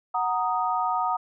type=chord; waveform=sine; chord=D# minor; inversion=first; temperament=equal; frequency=740 / 932.3 / 1244.5 Hz; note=F#5 / A#5 / D#6; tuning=0 / 0 / 0 cents; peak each=-27 dBFS; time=0.14-1.17 s; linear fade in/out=10 ms; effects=none